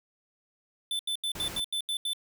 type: tone bursts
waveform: square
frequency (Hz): 3520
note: A7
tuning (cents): 0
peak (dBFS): -29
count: 8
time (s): 0.91-2.133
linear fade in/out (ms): 2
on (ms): 82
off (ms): 81
type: noise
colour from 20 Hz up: pink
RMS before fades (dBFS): -40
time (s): 1.35-1.6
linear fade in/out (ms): 5
effects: none